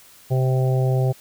harmonic tone, 130 Hz, C3, 11 cents flat, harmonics 1 / 3 / 4 / 5 / 6, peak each -17 / -27 / -29 / -31 / -33 dBFS, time 0.3-1.13 s, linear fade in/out 20 ms, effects white hiss -49 dBFS RMS until 1.2 s

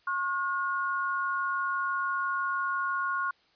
sine tone pair together, 1088 / 1434 Hz, C#6 / F6, -33 / +45 cents, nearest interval perfect fourth, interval 478 cents, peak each -30 / -30 dBFS, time 0.07-3.31 s, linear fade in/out 5 ms, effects white hiss -65 dBFS RMS until 3.55 s + resampled to 11025 Hz

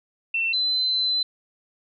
sine tone pair in turn, 2693 / 4049 Hz, E7 / B7, +36 / +42 cents, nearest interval perfect fifth, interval 706 cents, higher second, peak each -21 / -20 dBFS, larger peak second, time 0.34-0.53 / 0.53-1.23 s, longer second, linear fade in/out 5 ms, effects none

